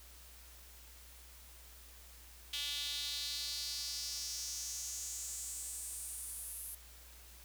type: tone with high-pass filter sweep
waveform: sawtooth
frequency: 288.9 Hz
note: D4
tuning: 28 cents flat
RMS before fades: -42 dBFS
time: 2.53-6.75 s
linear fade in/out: 5 ms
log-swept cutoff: 3300 to 11000 Hz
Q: 3.7
effects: added 60 Hz sine -57 dBFS peak until 7.44 s + white hiss -58 dBFS RMS until 7.44 s